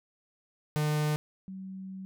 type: tone pair in turn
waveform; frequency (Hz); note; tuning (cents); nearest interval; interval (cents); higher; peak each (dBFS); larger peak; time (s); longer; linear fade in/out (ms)
45% pulse / sine; 151 / 190.25; D3 / F#3; +48 / +48; major third; 400; second; -26 / -38; first; 0.76-1.16 / 1.48-2.05; second; 0
effects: none